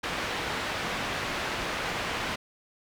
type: low-pass noise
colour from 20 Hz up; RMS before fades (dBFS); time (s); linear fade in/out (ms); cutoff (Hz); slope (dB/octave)
white; -32; 0.03-2.36; 10; 2400; 12
effects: none